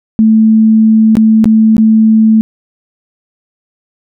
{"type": "tone with dropouts", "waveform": "sine", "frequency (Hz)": 220, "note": "A3", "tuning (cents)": 0, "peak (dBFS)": -3, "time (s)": [0.19, 2.41], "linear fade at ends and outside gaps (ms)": 0, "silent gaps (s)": [[1.154, 1.169], [1.443, 1.456], [1.767, 1.781]], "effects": []}